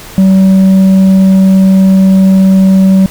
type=tone with tanh clipping; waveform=sine; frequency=190.8 Hz; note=G3; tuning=47 cents flat; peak=-3 dBFS; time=0.18-3.06 s; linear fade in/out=0 ms; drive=4 dB; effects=pink hiss -29 dBFS RMS until 3.1 s